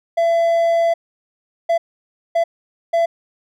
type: tone bursts at uneven times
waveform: triangle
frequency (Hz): 672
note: E5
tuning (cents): +33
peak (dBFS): -11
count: 4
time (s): 0.17-0.94 / 1.69-1.78 / 2.35-2.44 / 2.93-3.06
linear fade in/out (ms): 10
effects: none